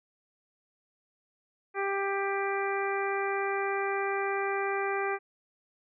harmonic tone, 394.8 Hz, G4, 12 cents sharp, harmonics 1 / 2 / 3 / 4 / 5 / 6, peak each -31 / -34 / -36 / -37 / -38 / -39 dBFS, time 1.74-5.19 s, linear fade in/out 50 ms, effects none

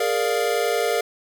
square chord, Bb dominant seventh, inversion third, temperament equal, 415.3 / 466.2 / 587.3 / 698.5 Hz, Ab4 / Bb4 / D5 / F5, 0 / 0 / 0 / 0 cents, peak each -27 / -24 / -28 / -27 dBFS, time 0-1.01 s, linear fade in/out 5 ms, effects none

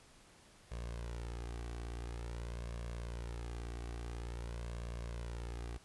sawtooth tone with flanger, 58.3 Hz, A#1, 1 cent sharp, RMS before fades -43 dBFS, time 0.71-5.78 s, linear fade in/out 10 ms, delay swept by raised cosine 1.8 to 2.63 ms, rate 0.48 Hz, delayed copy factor +0.55, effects pink hiss -62 dBFS RMS until 5.84 s + resampled to 24000 Hz

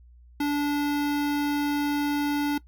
square tone with notch filter, 290.4 Hz, D4, 19 cents flat, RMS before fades -25 dBFS, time 0.4-2.58 s, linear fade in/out 5 ms, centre 7700 Hz, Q 1.5, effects noise-tail reverb RT60 0.1 s tail -19 dB re dry + added 60 Hz sine -49 dBFS peak until 2.67 s

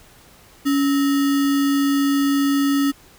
sine tone with sample-and-hold, 280 Hz, C#4, 18 cents sharp, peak -15 dBFS, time 0.65-2.92 s, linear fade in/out 20 ms, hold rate 1575 Hz, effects pink hiss -49 dBFS RMS until 3.18 s

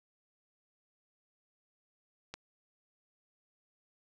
click, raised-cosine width 0.2 ms, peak -24 dBFS, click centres 2.34 s, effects none

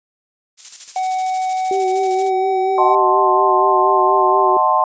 violet noise with tremolo, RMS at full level -24 dBFS, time 0.57-2.31 s, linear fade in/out 50 ms, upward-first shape square, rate 13 Hz, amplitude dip 55%
triangle tone with pitch glide, 749 to 759.9 Hz, F#5 to F#5, +21 to +46 cents, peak -15 dBFS, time 0.96-2.95 s, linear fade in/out 2 ms, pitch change +25 cents, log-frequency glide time 1.51-2.75 s
sine tone with vibrato, 380.9 Hz, G4, 50 cents flat, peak -17 dBFS, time 1.71-4.57 s, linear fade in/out 2 ms, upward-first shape sine, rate 4.2 Hz, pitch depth 41 cents each way
sine chord, D# diminished seventh, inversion none, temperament equal with one note detuned, 622.3 / 740 / 880 / 1050.1 Hz, D#5 / F#5 / A5 / C6, 0 / 0 / 0 / +6 cents, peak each -20 / -18 / -17 / -15 dBFS, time 2.78-4.84 s, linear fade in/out 2 ms
effects resampled to 16000 Hz

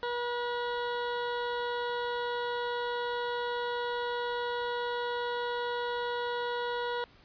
20% pulse tone, 482.4 Hz, B4, 41 cents flat, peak -26 dBFS, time 0.03-7.04 s, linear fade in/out 0 ms, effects pink hiss -59 dBFS RMS until 7.24 s + resampled to 11025 Hz

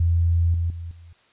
sine tone with level steps, 84.6 Hz, E2, 45 cents sharp, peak -16 / -20 / -30 / -42 dBFS, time 0-1.13 s, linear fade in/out 5 ms, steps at 0.54 / 0.7 / 0.91 s, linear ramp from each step 2 ms, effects white hiss -59 dBFS RMS until 1.32 s + resampled to 8000 Hz

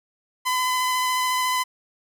sawtooth tone with vibrato, 1012 Hz, B5, 42 cents sharp, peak -17 dBFS, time 0.45-1.64 s, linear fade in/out 20 ms, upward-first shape square, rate 14 Hz, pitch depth 9 cents each way, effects none

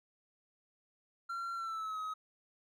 triangle tone with pitch glide, 1369 to 1270 Hz, F6 to D#6, -35 to +35 cents, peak -35 dBFS, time 1.29-2.14 s, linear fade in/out 10 ms, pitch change -130 cents, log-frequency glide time 1.54-1.99 s, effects none

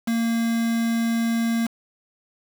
triangle tone with quantisation, 230 Hz, A#3, 23 cents flat, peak -18 dBFS, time 0.07-1.67 s, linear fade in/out 10 ms, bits 5, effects none

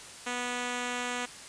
5% pulse tone, 245.5 Hz, B3, 10 cents flat, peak -20 dBFS, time 0.26-1.26 s, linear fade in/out 10 ms, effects white hiss -46 dBFS RMS until 1.48 s + resampled to 22050 Hz

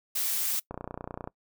blue noise, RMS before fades -29 dBFS, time 0.15-0.6 s, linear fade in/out 10 ms
click train, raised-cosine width 1 ms, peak -22 dBFS, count 18, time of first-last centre 0.71-1.275 s, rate 30.1 Hz
effects noise-tail reverb RT60 0.1 s tail -22 dB re dry

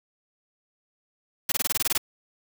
white noise bursts, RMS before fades -24 dBFS, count 10, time 1.49-1.979 s, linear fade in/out 5 ms, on 30 ms, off 21 ms, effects none

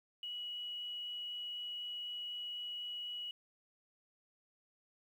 sine tone with quantisation, 2926 Hz, F#7, 20 cents flat, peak -40 dBFS, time 0.23-3.31 s, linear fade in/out 2 ms, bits 11, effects none

